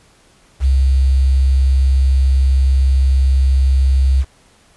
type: tone with quantisation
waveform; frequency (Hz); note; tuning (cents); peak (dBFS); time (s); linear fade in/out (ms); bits
sine; 66.5; C2; +29; -9; 0.6-4.25; 50; 6
effects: pink hiss -51 dBFS RMS until 4.76 s + resampled to 24000 Hz